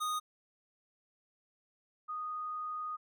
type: tone pair in turn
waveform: square / sine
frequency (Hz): 1239 / 1239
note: D#6 / D#6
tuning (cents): -8 / -8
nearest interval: unison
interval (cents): 0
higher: neither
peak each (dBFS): -33 / -36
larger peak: first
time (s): 0-0.2 / 2.08-2.97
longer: second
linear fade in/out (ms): 20
effects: none

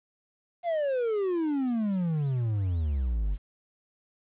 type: exponential sweep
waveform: triangle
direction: down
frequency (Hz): 711 to 45.75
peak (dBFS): -23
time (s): 0.63-3.38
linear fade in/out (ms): 50
effects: resampled to 8000 Hz + 10-bit

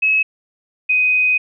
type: tone pair in turn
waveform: sine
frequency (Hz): 2573 / 2504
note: E7 / D#7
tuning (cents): -43 / +10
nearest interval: unison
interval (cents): 47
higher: first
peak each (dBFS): -12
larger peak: neither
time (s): 0.02-0.23 / 0.89-1.38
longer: second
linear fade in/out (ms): 10
effects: none

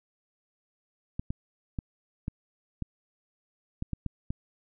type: clicks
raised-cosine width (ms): 5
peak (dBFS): -19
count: 9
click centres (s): 1.195 / 1.305 / 1.788 / 2.281 / 2.823 / 3.824 / 3.933 / 4.063 / 4.305
effects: none

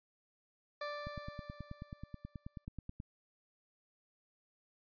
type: tone with exponential decay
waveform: 20% pulse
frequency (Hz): 587.3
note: D5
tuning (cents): 0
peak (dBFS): -33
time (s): 0.81-2.65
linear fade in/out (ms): 5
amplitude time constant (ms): 400
type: click train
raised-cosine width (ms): 5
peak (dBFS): -31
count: 19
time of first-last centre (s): 1.07-3.001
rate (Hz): 9.32
effects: resampled to 11025 Hz

